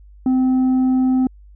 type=tone with tanh clipping; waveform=sine; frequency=258.2 Hz; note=C4; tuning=23 cents flat; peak=-14 dBFS; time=0.26-1.27 s; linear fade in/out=2 ms; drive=4 dB; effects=added 50 Hz sine -41 dBFS peak until 1.55 s